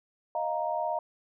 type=chord; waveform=sine; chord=Eb suspended second; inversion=none; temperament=just; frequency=622.3 / 700 / 933.4 Hz; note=Eb5 / F5 / Bb5; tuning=0 / +4 / +2 cents; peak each=-32 dBFS; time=0.35-0.99 s; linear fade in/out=2 ms; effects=none